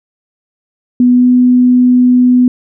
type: tone with pitch glide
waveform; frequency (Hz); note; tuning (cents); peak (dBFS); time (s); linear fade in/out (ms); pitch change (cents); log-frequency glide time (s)
sine; 246.9 to 249; B3 to B3; 0 to +14; -4; 1-2.48; 2; +14; 1.11-1.27
effects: none